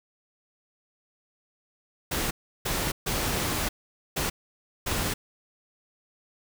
pink noise bursts at uneven times, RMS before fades -28 dBFS, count 5, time 2.11-2.31 / 2.65-2.92 / 3.06-3.69 / 4.16-4.3 / 4.86-5.14 s, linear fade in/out 10 ms, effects none

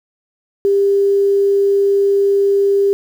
sine tone, 398.2 Hz, G4, 27 cents sharp, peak -10 dBFS, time 0.65-2.93 s, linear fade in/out 0 ms, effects 7-bit

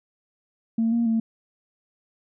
sine tone with pitch steps, 226.7 / 233.9 / 225.4 Hz, A#3 / A#3 / A3, -48 / +6 / +42 cents, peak -18 dBFS, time 0.78-1.2 s, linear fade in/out 5 ms, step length 140 ms, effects tanh soft clip ceiling -15 dBFS

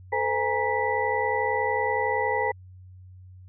sine tone cluster, 440.2 / 511 / 825 / 939 / 1973 Hz, A4 / C5 / G#5 / A#5 / B6, +1 / -41 / -12 / +12 / -2 cents, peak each -29 dBFS, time 0.12-2.52 s, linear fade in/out 10 ms, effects added 92 Hz sine -44 dBFS peak until 3.48 s

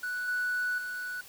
triangle tone with level steps, 1480 Hz, F#6, in tune, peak -29 / -25 / -32 dBFS, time 0.03-1.21 s, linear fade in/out 5 ms, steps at 0.28 / 0.78 s, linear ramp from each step 2 ms, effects tanh soft clip ceiling -23 dBFS + white hiss -51 dBFS RMS until 1.28 s

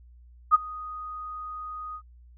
sine tone with ADSR envelope, 1244.5 Hz, D#6, in tune, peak -11 dBFS, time 0.51-2.02 s, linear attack 35 ms, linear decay 20 ms, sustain -23 dB, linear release 72 ms, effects added 60 Hz sine -49 dBFS peak until 2.37 s

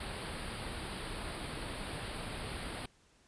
pink band-stop noise, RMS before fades -41 dBFS, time 0-2.86 s, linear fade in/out 5 ms, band 4800 to 8500 Hz, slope 96 dB/octave, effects pink hiss -67 dBFS RMS until 3.27 s + resampled to 22050 Hz

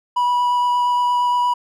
triangle tone with vibrato, 978 Hz, B5, 17 cents flat, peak -13 dBFS, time 0.16-1.54 s, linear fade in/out 10 ms, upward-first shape sine, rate 8.6 Hz, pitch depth 8 cents each way, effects none

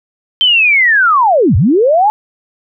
sine linear two-way sweep, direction down then up, 3136 to 73.42 to 874 Hz, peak -6 dBFS, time 0.41-2.1 s, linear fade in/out 0 ms, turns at 1.56 s, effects none

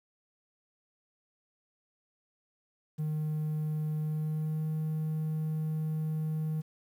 triangle tone with pitch glide, 153.7 to 156.12 Hz, D#3 to D#3, -21 to +6 cents, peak -27 dBFS, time 2.98-6.62 s, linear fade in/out 20 ms, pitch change +27 cents, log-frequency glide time 4.02-4.66 s, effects tanh soft clip ceiling -23 dBFS + 10-bit

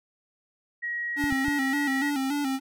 sine tone with pitch glide, 1900 to 1915.4 Hz, A#6 to A#6, +33 to +46 cents, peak -28 dBFS, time 0.82-2.11 s, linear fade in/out 20 ms, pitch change +13 cents, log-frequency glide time 1.47-1.83 s
square tone with vibrato, 277.7 Hz, C#4, 3 cents sharp, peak -26 dBFS, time 1.16-2.6 s, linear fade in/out 50 ms, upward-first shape square, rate 3.5 Hz, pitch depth 71 cents each way
clicks, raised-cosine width 5 ms, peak -22 dBFS, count 3, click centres 1.24 / 1.325 / 1.483 s
effects none

